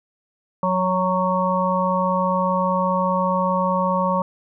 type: harmonic tone with a mistuned harmonic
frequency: 185 Hz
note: F#3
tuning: in tune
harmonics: 1 / 3 / 5 / 6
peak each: -23 / -23 / -23 / -23 dBFS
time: 0.63-4.22 s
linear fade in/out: 2 ms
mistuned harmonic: 1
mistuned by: -19 cents
effects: none